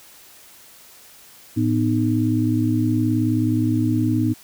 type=tone cluster; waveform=sine; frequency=111 / 249.5 / 308.6 Hz; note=A2 / B3 / D#4; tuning=+16 / +18 / -14 cents; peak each=-21 dBFS; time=1.56-4.34 s; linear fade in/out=20 ms; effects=white hiss -47 dBFS RMS until 4.43 s